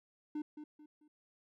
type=tone with echo; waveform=triangle; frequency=301.2 Hz; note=D4; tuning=44 cents sharp; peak=-34 dBFS; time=0.35-0.42 s; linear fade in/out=5 ms; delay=220 ms; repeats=3; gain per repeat=-9 dB; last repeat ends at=1.08 s; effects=none